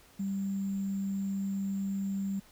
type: tone with sample-and-hold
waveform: sine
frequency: 196 Hz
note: G3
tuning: in tune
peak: -30 dBFS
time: 0.19-2.4 s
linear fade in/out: 10 ms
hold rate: 7350 Hz
effects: pink hiss -59 dBFS RMS until 2.51 s